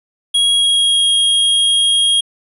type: tone with pitch glide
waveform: square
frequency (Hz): 3300 to 3264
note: G#7 to G#7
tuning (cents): -12 to -31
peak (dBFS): -11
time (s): 0.34-2.21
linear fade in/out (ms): 10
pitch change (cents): -19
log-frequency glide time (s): 0.57-1.12
effects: resampled to 32000 Hz